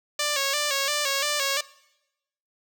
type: tone with vibrato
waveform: 5% pulse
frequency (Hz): 570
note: C#5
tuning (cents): +48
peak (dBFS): -12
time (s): 0.19-1.61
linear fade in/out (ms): 5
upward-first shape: square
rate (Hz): 2.9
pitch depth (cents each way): 63
effects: noise-tail reverb RT60 0.9 s tail -21 dB re dry